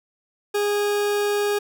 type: tone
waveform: 40% pulse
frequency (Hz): 411.5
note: G#4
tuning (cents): -16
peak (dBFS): -19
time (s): 0.54-1.59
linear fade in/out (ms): 10
effects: none